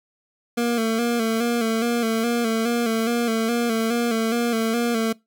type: tone with vibrato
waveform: 25% pulse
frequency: 230.6 Hz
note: A#3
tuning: 19 cents flat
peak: -16 dBFS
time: 0.57-5.13 s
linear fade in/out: 10 ms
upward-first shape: square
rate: 2.4 Hz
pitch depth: 47 cents each way
effects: noise-tail reverb RT60 0.2 s tail -23 dB re dry